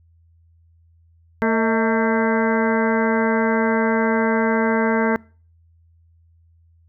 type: harmonic tone with a mistuned harmonic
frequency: 225.5 Hz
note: A3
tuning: 43 cents sharp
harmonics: 1 / 2 / 3 / 4 / 5 / 6 / 7 / 8 / 9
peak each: -19 / -21 / -26 / -25 / -30 / -32 / -26 / -37 / -30 dBFS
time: 1.42-5.16 s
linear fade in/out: 0 ms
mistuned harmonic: 3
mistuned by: -88 cents
effects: noise-tail reverb RT60 0.4 s tail -24 dB re dry + added 83 Hz sine -52 dBFS peak until 6.88 s